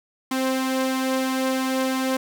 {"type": "tone pair together", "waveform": "sawtooth", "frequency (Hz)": [261.6, 526.2], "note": ["C4", "C5"], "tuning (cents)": [0, 10], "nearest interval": "octave", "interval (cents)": 1210, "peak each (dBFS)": [-18, -26], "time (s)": [0.31, 2.17], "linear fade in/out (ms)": 5, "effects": []}